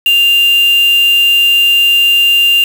sine tone with quantisation, 2794 Hz, F7, in tune, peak -6 dBFS, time 0.06-2.64 s, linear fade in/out 2 ms, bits 3, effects none

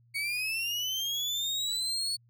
35% pulse linear sweep, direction up, 2217 to 4435 Hz, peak -28 dBFS, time 0.14-2.17 s, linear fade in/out 20 ms, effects added 118 Hz sine -60 dBFS peak until 2.29 s

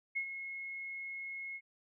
sine tone with ADSR envelope, 2169 Hz, C#7, 38 cents flat, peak -31 dBFS, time 0.15-1.61 s, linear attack 19 ms, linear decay 81 ms, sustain -9 dB, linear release 55 ms, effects none

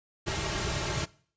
pink noise with comb filter, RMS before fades -31 dBFS, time 0.26-1.06 s, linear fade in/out 20 ms, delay 4 ms, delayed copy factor -0.8, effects noise-tail reverb RT60 0.5 s tail -21 dB re dry + resampled to 16000 Hz

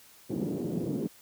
white band-pass noise, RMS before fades -32 dBFS, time 0.29-1.08 s, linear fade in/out 20 ms, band 140 to 370 Hz, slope 24 dB/octave, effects white hiss -56 dBFS RMS until 1.21 s

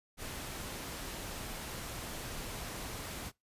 pink noise, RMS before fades -42 dBFS, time 0.17-3.32 s, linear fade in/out 50 ms, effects noise-tail reverb RT60 0.2 s tail -24 dB re dry + resampled to 32000 Hz

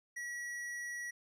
square tone, 1927 Hz, B6, 43 cents flat, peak -40 dBFS, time 0.16-1.11 s, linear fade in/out 10 ms, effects low-pass 10000 Hz 12 dB/octave

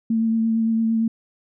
sine tone with vibrato, 225.1 Hz, A3, 40 cents sharp, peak -17 dBFS, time 0.1-1.08 s, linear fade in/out 5 ms, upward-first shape triangle, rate 8.8 Hz, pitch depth 20 cents each way, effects none

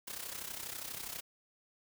white noise with amplitude modulation, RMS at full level -40 dBFS, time 0.07-1.21 s, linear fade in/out 10 ms, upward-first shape sine, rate 32.3 Hz, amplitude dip 70%, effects none

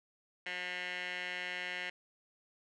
15% pulse tone with band-pass filter, 180 Hz, F#3, 47 cents flat, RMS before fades -40 dBFS, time 0.46-1.9 s, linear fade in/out 5 ms, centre 2300 Hz, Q 5.1, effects resampled to 22050 Hz

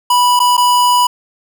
square tone with dropouts, 983 Hz, B5, 8 cents flat, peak -9 dBFS, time 0.1-1.07 s, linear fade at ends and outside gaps 5 ms, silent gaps 0.393-0.4 / 0.569-0.577 s, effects none

